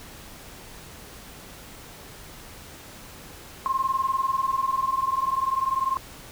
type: tone pair together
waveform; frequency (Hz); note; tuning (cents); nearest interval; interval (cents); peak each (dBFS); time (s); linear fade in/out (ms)
sine; 1053.7 / 1074; C6 / C6; +12 / +45; unison; 33; -25; 3.66-5.97; 0
effects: pink hiss -44 dBFS RMS until 6.31 s